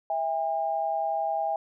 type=tone pair together; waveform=sine; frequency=655 / 806 Hz; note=E5 / G5; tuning=-11 / +48 cents; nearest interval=major third; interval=359 cents; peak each=-29 / -27 dBFS; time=0.1-1.56 s; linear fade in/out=2 ms; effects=none